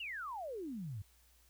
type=exponential sweep; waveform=sine; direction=down; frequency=2951 to 92.5 Hz; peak=-40 dBFS; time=0-1.02 s; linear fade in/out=5 ms; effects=added 60 Hz sine -67 dBFS peak until 1.49 s + white hiss -69 dBFS RMS until 1.49 s